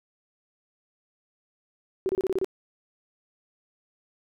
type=tone bursts; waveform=sine; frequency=378.7 Hz; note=F#4; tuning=40 cents sharp; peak=-22 dBFS; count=7; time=2.06-2.445 s; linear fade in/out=0 ms; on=31 ms; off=28 ms; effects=none